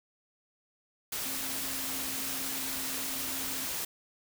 sine tone in noise, 266.1 Hz, C4, 29 cents sharp, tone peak -45 dBFS, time 1.25-3.65 s, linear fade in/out 5 ms, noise white, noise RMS -35 dBFS, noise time 1.12-3.85 s, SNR -13 dB, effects none

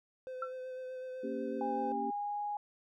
triangle tone with vibrato, 513 Hz, C5, 34 cents flat, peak -38 dBFS, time 0.27-1.92 s, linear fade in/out 0 ms, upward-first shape sine, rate 8 Hz, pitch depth 15 cents each way
sine tone with exponential decay, 1351 Hz, E6, 42 cents sharp, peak -31 dBFS, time 0.42-0.53 s, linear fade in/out 5 ms, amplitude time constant 22 ms
sine chord, G diminished, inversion first, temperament equal with one note detuned, 233.1 / 277.2 / 395.9 Hz, Bb3 / Db4 / G4, 0 / 0 / +17 cents, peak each -40 dBFS, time 1.23-2.11 s, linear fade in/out 10 ms
sine tone with pitch glide, 813 to 826.7 Hz, G#5 to G#5, -37 to -8 cents, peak -34 dBFS, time 1.61-2.57 s, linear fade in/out 2 ms, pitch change +29 cents, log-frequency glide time 1.95-2.42 s
effects none

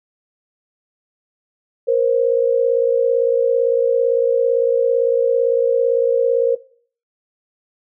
sine tone pair together, 472.2 / 530 Hz, A#4 / C5, +22 / +22 cents, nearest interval major second, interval 200 cents, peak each -15 / -17 dBFS, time 1.87-6.56 s, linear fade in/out 20 ms, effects noise-tail reverb RT60 0.5 s tail -20 dB re dry

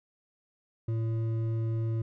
triangle tone with hard clipping, 112.9 Hz, A2, 45 cents sharp, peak -29 dBFS, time 0.88-2.02 s, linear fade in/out 5 ms, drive 11 dB, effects none

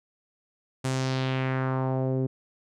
sawtooth tone with low-pass filter sweep, 131.2 Hz, C3, 5 cents sharp, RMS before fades -27 dBFS, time 0.84-2.27 s, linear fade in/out 10 ms, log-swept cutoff 9000 to 360 Hz, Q 1.9, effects none

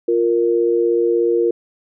sine tone pair together, 349.6 / 466.2 Hz, F4 / A#4, +2 / 0 cents, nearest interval perfect fourth, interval 498 cents, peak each -16 / -16 dBFS, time 0.08-1.51 s, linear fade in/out 5 ms, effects none

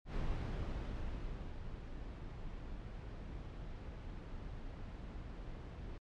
brown noise with ADSR envelope, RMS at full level -37 dBFS, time 0.05-5.98 s, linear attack 100 ms, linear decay 1400 ms, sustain -9 dB, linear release 5 ms, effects low-pass 4000 Hz 12 dB/octave + MP3 64 kbps

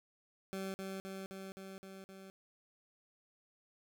20% pulse tone with echo, 192.2 Hz, G3, 34 cents flat, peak -34 dBFS, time 0.53-0.74 s, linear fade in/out 0 ms, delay 260 ms, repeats 6, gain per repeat -2 dB, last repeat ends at 2.3 s, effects none

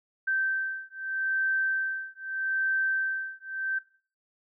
sine beating tone pair, 1555 / 1555.8 Hz, G6 / G6, -14 / -14 cents, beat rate 0.8 Hz, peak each -30 dBFS, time 0.27-3.79 s, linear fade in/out 10 ms, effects noise-tail reverb RT60 0.4 s tail -17 dB re dry

